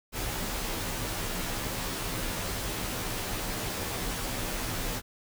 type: noise with comb filter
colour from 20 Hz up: pink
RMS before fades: -33 dBFS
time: 0.12-5.02 s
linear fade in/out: 50 ms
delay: 14 ms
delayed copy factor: -0.75
effects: none